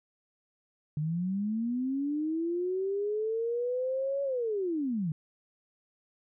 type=linear two-way sweep; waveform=sine; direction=up then down; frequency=146.83 to 562 to 146.83 Hz; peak=-28 dBFS; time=0.97-5.12 s; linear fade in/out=2 ms; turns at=4.23 s; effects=none